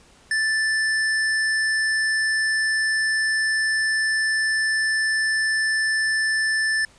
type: tone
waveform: square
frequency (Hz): 1760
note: A6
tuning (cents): 0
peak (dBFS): -20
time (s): 0.31-6.85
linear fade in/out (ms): 2
effects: pink hiss -53 dBFS RMS until 6.98 s + resampled to 22050 Hz